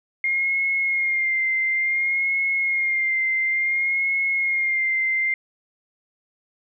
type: tone with vibrato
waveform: sine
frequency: 2127 Hz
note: C7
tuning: 28 cents sharp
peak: -19 dBFS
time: 0.24-5.34 s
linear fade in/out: 2 ms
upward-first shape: sine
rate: 0.57 Hz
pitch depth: 37 cents each way
effects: none